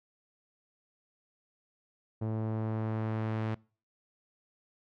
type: tone with low-pass filter sweep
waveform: sawtooth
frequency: 110 Hz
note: A2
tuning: in tune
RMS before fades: -33 dBFS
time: 2.21-3.55 s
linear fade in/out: 10 ms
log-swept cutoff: 660 to 2500 Hz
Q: 0.72
effects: noise-tail reverb RT60 0.4 s tail -25 dB re dry